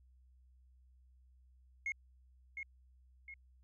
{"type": "tone with echo", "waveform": "sine", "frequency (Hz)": 2160, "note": "C#7", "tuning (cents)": -45, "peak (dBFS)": -33, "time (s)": [1.86, 1.92], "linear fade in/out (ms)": 2, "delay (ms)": 710, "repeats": 2, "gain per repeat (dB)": -7, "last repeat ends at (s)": 3.34, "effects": ["tanh soft clip ceiling -33 dBFS", "added 63 Hz sine -62 dBFS peak until 3.63 s"]}